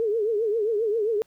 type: tone with vibrato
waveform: sine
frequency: 435.5 Hz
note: A4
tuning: 18 cents flat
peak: -21 dBFS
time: 0-1.22 s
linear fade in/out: 0 ms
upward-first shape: triangle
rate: 7.5 Hz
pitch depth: 150 cents each way
effects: pink hiss -64 dBFS RMS until 1.26 s